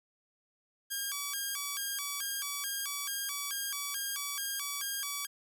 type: tone with vibrato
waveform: 5% pulse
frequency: 1359 Hz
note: F6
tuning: 48 cents flat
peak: -23 dBFS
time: 0.9-5.27 s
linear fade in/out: 20 ms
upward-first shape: square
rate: 2.3 Hz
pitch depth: 300 cents each way
effects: none